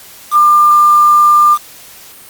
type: tone with quantisation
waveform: sine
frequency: 1197 Hz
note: D6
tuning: 33 cents sharp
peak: -4 dBFS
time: 0.31-1.58 s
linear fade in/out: 50 ms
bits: 4
effects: white hiss -36 dBFS RMS until 2.29 s + Opus 48 kbps